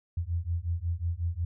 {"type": "beating tone pair", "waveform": "sine", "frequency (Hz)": [82.7, 88.2], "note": ["E2", "F2"], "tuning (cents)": [6, 18], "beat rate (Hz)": 5.5, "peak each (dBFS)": -31, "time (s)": [0.17, 1.45], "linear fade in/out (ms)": 5, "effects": []}